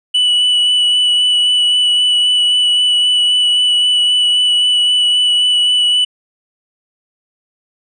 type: tone with vibrato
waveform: triangle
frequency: 2960 Hz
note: F#7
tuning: in tune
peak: -8 dBFS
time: 0.14-6.05 s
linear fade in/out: 10 ms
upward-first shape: sine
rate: 3.8 Hz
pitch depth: 13 cents each way
effects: resampled to 24000 Hz